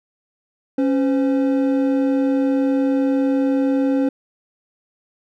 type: tone pair together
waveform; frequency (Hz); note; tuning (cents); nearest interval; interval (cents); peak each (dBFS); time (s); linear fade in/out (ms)
triangle; 274.9 / 513.1; C#4 / C5; -14 / -34; major seventh; 1080; -14 / -21; 0.78-4.09; 5
effects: none